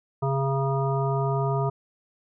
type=harmonic tone; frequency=136.3 Hz; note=C#3; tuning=29 cents flat; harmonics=1 / 3 / 5 / 7 / 9; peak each=-24 / -29 / -31 / -32 / -34 dBFS; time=0.22-1.7 s; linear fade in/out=10 ms; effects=none